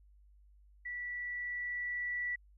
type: tone with level ramp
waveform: sine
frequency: 1956 Hz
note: B6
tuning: 17 cents flat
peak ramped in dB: -38 to -33 dBFS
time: 0.85-2.36 s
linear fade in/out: 10 ms
effects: added 50 Hz sine -59 dBFS peak until 2.57 s